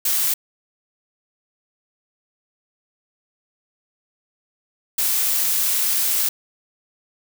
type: noise bursts at uneven times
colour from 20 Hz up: blue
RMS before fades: -20 dBFS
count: 2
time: 0.05-0.34 / 4.98-6.29 s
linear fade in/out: 5 ms
effects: none